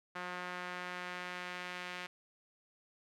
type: tone with band-pass filter sweep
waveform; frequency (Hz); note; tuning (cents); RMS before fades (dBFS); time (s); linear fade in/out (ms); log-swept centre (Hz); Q
sawtooth; 179.5; F3; +48; -43; 0.15-2.07; 10; 1500 to 2300; 1.3
effects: none